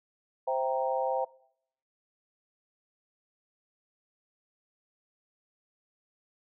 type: chord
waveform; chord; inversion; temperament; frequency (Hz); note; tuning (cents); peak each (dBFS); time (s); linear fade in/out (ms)
sine; C dominant seventh; none; equal; 523.3 / 659.3 / 784 / 932.3; C5 / E5 / G5 / Bb5; 0 / 0 / 0 / 0; -30 / -34 / -32 / -34; 0.47-1.25; 10
effects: noise-tail reverb RT60 0.7 s tail -23 dB re dry